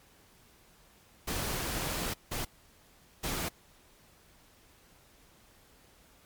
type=noise bursts at uneven times; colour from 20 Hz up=pink; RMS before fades=-34 dBFS; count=3; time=1.27-2.14 / 2.31-2.45 / 3.23-3.49 s; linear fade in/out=10 ms; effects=pink hiss -61 dBFS RMS until 6.25 s + MP3 96 kbps